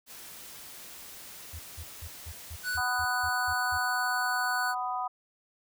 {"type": "noise", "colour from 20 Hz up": "white", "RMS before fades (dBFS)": -46, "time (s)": [0.06, 2.8], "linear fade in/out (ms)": 50}
{"type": "tone bursts", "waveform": "sine", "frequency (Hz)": 81.4, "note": "E2", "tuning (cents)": -21, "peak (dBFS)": -38, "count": 10, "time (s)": [1.53, 3.78], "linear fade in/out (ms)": 10, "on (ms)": 63, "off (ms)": 180}
{"type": "tone", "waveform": "square", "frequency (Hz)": 1483, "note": "F#6", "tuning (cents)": 4, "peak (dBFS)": -30, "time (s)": [2.63, 4.75], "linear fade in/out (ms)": 50}
{"type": "harmonic tone", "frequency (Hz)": 248.8, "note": "B3", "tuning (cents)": 13, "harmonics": [3, 4, 5], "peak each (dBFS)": [-33, -34, -35], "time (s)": [2.77, 5.08], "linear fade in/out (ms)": 10}
{"effects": []}